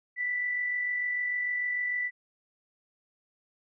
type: tone with amplitude modulation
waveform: sine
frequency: 1975.5 Hz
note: B6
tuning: in tune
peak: -26 dBFS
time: 0.16-2.11 s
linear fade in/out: 50 ms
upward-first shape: sine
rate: 46.7 Hz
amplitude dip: 35%
effects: none